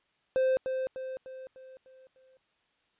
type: tone with echo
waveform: triangle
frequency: 521 Hz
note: C5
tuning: 7 cents flat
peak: -21 dBFS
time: 0.36-0.57 s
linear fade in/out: 0 ms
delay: 300 ms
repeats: 6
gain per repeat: -6 dB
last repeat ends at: 2.37 s
effects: white hiss -72 dBFS RMS until 2.99 s + resampled to 8000 Hz